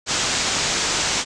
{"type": "low-pass noise", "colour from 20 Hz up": "white", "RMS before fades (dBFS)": -22, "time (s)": [0.06, 1.25], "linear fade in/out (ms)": 50, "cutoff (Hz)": 7600, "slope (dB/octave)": 48, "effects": ["resampled to 22050 Hz"]}